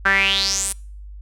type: tone with band-pass filter sweep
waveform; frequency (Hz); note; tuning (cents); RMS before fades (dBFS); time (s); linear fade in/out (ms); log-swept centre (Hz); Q
sawtooth; 195.2; G3; -7; -19; 0.05-0.73; 10; 1500 to 10000; 6.8
effects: noise-tail reverb RT60 0.5 s tail -26 dB re dry + added 50 Hz sine -34 dBFS peak until 1.21 s